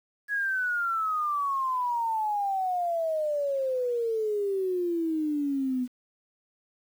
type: exponential sweep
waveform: sine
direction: down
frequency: 1684 to 246.1 Hz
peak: -25 dBFS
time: 0.28-5.88 s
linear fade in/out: 50 ms
effects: 9-bit